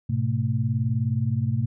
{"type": "tone cluster", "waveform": "sine", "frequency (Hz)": [107.3, 126.6, 223.6], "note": ["A2", "B2", "A3"], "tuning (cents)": [-43, 43, 28], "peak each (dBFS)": [-25, -24, -30], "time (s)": [0.09, 1.66], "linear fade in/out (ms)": 10, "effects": []}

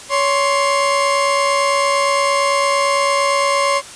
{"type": "tone pair together", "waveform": "30% pulse", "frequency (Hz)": [560.9, 1053], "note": ["C#5", "C6"], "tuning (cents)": [20, 11], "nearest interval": "major seventh", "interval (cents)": 1091, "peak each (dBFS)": -14, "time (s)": [0.09, 3.82], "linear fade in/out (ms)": 50, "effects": ["white hiss -35 dBFS RMS until 3.95 s", "resampled to 22050 Hz"]}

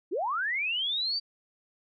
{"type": "linear sweep", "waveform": "sine", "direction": "up", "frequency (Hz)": [291.7, 4699], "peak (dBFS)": -27, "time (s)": [0.11, 1.2], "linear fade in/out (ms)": 20, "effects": []}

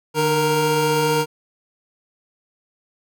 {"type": "tone pair together", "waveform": "25% pulse", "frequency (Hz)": [150.36, 466.2], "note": ["D3", "A#4"], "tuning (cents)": [41, 0], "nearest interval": "octave + minor sixth", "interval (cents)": 1959, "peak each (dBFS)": [-19, -14], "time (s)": [0.14, 1.26], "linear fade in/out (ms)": 50, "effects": []}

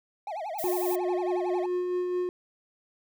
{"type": "tone with vibrato", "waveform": "triangle", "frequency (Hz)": 733, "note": "F#5", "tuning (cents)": -16, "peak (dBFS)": -30, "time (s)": [0.27, 1.66], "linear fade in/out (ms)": 2, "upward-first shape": "sine", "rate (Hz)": 11, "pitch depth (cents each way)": 290}
{"type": "noise", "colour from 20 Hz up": "violet", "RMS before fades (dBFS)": -36, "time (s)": [0.58, 0.96], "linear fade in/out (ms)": 10}
{"type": "tone with tremolo", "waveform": "triangle", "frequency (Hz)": 359.7, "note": "F#4", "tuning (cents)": -49, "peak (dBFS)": -23, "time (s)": [0.64, 2.29], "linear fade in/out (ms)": 0, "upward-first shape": "sine", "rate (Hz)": 4.7, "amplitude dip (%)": 30}
{"effects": []}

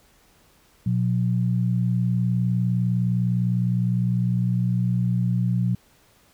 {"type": "tone pair together", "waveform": "sine", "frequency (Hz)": [120.65, 180.4], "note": ["B2", "F#3"], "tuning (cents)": [-40, -44], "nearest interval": "perfect fifth", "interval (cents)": 696, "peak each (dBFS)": [-21, -23], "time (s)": [0.86, 5.75], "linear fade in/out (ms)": 5, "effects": ["pink hiss -58 dBFS RMS until 6.33 s"]}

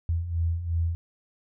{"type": "beating tone pair", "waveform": "sine", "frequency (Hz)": [81.7, 84.5], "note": ["E2", "E2"], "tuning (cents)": [-15, 43], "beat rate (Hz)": 2.8, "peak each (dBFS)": [-31, -25], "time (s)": [0.09, 0.95], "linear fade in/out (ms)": 0, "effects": []}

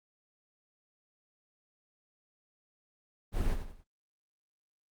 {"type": "noise with echo", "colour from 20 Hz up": "brown", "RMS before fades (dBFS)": -30, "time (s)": [3.32, 3.57], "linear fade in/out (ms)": 50, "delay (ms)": 91, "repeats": 3, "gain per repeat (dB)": -8, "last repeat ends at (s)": 3.843, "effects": ["Opus 24 kbps"]}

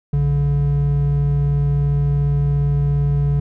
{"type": "tone pair together", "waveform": "triangle", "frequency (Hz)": [60.2, 143], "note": ["B1", "D3"], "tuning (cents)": [-44, -46], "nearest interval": "octave + minor third", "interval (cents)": 1498, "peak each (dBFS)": [-20, -13], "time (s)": [0.13, 3.4], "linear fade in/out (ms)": 5, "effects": []}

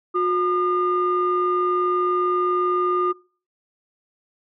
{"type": "tone pair together", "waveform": "sine", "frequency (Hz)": [360.6, 1212.9], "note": ["F#4", "D#6"], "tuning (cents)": [-45, -45], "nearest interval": "octave + major sixth", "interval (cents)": 2100, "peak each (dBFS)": -20, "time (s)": [0.14, 3.13], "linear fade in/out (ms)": 20, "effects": ["noise-tail reverb RT60 0.4 s tail -23 dB re dry", "tanh soft clip ceiling -12 dBFS"]}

